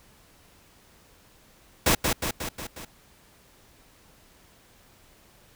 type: noise with echo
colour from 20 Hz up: pink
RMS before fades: -20 dBFS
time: 1.86-1.95 s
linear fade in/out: 5 ms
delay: 180 ms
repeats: 5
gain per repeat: -4 dB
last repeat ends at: 2.85 s
effects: pink hiss -57 dBFS RMS until 5.55 s